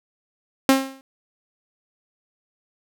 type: tone with exponential decay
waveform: sawtooth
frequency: 267.8 Hz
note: C4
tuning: 40 cents sharp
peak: -6 dBFS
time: 0.69-1.01 s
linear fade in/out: 1 ms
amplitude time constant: 69 ms
effects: none